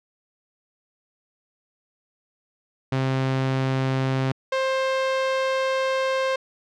sawtooth tone pair in turn, 132.4 / 528.3 Hz, C3 / C5, +21 / +17 cents, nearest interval 2 octaves, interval 2396 cents, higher second, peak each -17 dBFS, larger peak neither, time 2.92-4.32 / 4.52-6.36 s, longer second, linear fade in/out 5 ms, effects low-pass 4000 Hz 12 dB/octave

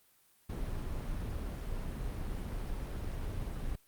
brown noise, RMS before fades -37 dBFS, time 0.49-3.76 s, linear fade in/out 10 ms, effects white hiss -67 dBFS RMS until 3.87 s + Opus 32 kbps

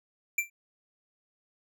square tone with exponential decay, 2353 Hz, D7, 3 cents sharp, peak -22 dBFS, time 0.38-0.5 s, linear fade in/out 5 ms, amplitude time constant 25 ms, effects none

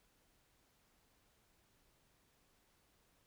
silence, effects pink hiss -74 dBFS RMS until 3.26 s

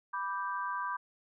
sine chord, G major, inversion first, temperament equal, 987.8 / 1174.7 / 1568 Hz, B5 / D6 / G6, 0 / 0 / 0 cents, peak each -36 / -37 / -39 dBFS, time 0.13-0.97 s, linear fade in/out 10 ms, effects none

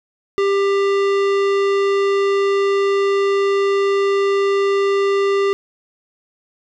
sine tone with tanh clipping, 396.5 Hz, G4, 20 cents sharp, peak -16 dBFS, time 0.38-5.53 s, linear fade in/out 0 ms, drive 18 dB, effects none

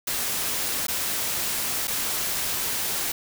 white noise with dropouts, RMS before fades -27 dBFS, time 0.07-3.12 s, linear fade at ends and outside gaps 5 ms, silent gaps 0.869-0.882 / 1.873-1.878 s, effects none

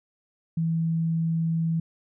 sine tone, 163.9 Hz, E3, 10 cents flat, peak -22 dBFS, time 0.57-1.8 s, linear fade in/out 5 ms, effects none

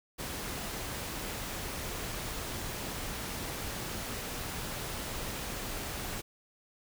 pink noise, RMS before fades -38 dBFS, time 0.18-6.22 s, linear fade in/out 20 ms, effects none

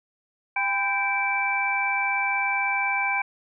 sine tone cluster, 798 / 1008 / 1571 / 2327 Hz, G5 / B5 / G6 / D7, +31 / +35 / +3 / -17 cents, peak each -28 / -31 / -31 / -24 dBFS, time 0.56-3.22 s, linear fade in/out 5 ms, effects none

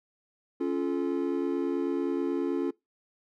triangle chord, Db augmented, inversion none, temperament just, 277.2 / 346.5 / 433.1 Hz, Db4 / F4 / A4, 0 / -14 / -27 cents, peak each -28 / -28 / -32 dBFS, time 0.6-2.71 s, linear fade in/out 10 ms, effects noise-tail reverb RT60 0.2 s tail -23 dB re dry

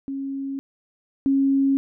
sine tone pair in turn, 273.2 / 273.2 Hz, C#4 / C#4, -25 / -25 cents, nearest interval unison, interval 0 cents, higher neither, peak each -26 / -16 dBFS, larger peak second, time 0.08-0.59 / 1.26-1.77 s, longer neither, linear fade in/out 0 ms, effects none

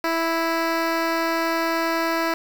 10% pulse tone with notch filter, 329.6 Hz, E4, in tune, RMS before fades -23 dBFS, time 0.04-2.34 s, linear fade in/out 2 ms, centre 9200 Hz, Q 0.73, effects 7-bit

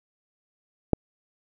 click, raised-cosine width 2 ms, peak -5 dBFS, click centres 0.933 s, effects none

